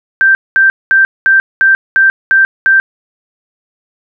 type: tone bursts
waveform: sine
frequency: 1568 Hz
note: G6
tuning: in tune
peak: -4 dBFS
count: 8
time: 0.21-2.8 s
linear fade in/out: 0 ms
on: 140 ms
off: 210 ms
effects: none